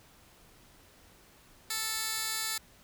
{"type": "tone with high-pass filter", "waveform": "15% pulse", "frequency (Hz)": 440.3, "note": "A4", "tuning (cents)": 1, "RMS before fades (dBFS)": -34, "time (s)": [1.7, 2.58], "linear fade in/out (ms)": 5, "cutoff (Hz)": 3000, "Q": 0.58, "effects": ["pink hiss -59 dBFS RMS until 2.83 s"]}